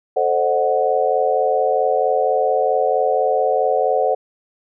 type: chord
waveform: sine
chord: A diminished seventh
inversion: none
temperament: equal with one note detuned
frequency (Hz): 440 / 523.3 / 607.7 / 740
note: A4 / C5 / Eb5 / Gb5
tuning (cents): 0 / 0 / -41 / 0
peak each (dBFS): -21 / -19 / -22 / -19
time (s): 0.16-4.15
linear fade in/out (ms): 10
effects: none